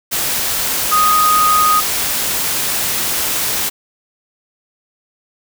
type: tone in noise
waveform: sine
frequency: 1244.5 Hz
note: D#6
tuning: in tune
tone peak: -10 dBFS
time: 0.91-1.81 s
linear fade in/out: 20 ms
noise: white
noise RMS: -18 dBFS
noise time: 0.11-3.7 s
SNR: +5 dB
effects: none